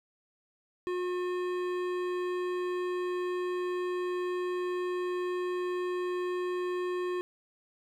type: tone with hard clipping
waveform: sine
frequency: 360.2 Hz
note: F#4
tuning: 46 cents flat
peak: -32 dBFS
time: 0.87-7.21 s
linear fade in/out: 0 ms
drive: 14 dB
effects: none